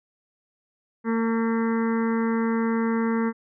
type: harmonic tone with a mistuned harmonic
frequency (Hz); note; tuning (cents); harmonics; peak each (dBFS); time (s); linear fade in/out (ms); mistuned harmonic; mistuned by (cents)
227.4; A#3; -43; 1 / 2 / 4 / 5 / 6 / 7 / 8 / 9; -22 / -28 / -34 / -36 / -38 / -39 / -40 / -41; 1.04-3.33; 50; 9; -22
effects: none